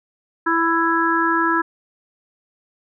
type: harmonic tone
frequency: 331.5 Hz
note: E4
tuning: 10 cents sharp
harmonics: 1 / 3 / 4 / 5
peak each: -21 / -21 / -21 / -21 dBFS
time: 0.46-1.62 s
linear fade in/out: 10 ms
effects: none